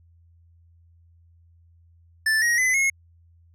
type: tone with pitch steps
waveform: square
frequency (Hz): 1760 / 1886.3 / 2022 / 2167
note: A6 / A#6 / B6 / C#7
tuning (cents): 0 / +20 / +40 / -40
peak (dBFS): -19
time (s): 2.26-2.9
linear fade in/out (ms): 5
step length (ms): 160
effects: added 84 Hz sine -53 dBFS peak until 3.54 s + low-pass 12000 Hz 12 dB/octave